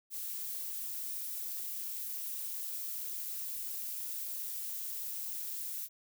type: noise with amplitude modulation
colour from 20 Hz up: violet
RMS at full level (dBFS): -37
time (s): 0.1-5.89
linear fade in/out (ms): 50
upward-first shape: sine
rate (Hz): 248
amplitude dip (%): 55
effects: none